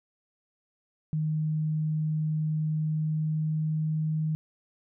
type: tone with pitch glide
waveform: sine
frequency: 155.1 to 156.18 Hz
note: D#3 to D#3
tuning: -5 to +7 cents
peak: -25 dBFS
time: 1.13-4.35 s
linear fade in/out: 0 ms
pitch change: +12 cents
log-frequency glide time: 2.69-4.2 s
effects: none